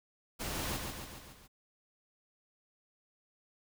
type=noise with echo; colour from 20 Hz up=pink; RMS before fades=-38 dBFS; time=0.39-0.78 s; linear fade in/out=20 ms; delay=140 ms; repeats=5; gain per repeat=-4 dB; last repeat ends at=1.48 s; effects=none